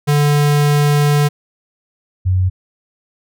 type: tone pair in turn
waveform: square / sine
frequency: 146.3 / 92.48 Hz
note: D3 / F#2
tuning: -6 / 0 cents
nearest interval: minor sixth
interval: 794 cents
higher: first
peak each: -11 / -11 dBFS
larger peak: neither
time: 0.07-1.29 / 2.25-2.5 s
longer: first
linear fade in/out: 20 ms
effects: none